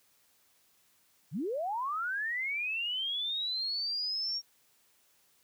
sine linear sweep, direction up, 112.9 to 5610 Hz, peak -31 dBFS, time 1.31-4.42 s, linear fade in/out 50 ms, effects white hiss -68 dBFS RMS until 5.43 s + high-pass 60 Hz 12 dB/octave

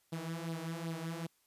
sawtooth tone with flanger, 164.81 Hz, E3, in tune, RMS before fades -40 dBFS, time 0.12-1.27 s, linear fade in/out 10 ms, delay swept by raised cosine 0.21 to 5.51 ms, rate 2.6 Hz, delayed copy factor +0.65, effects white hiss -73 dBFS RMS until 1.46 s + resampled to 32000 Hz

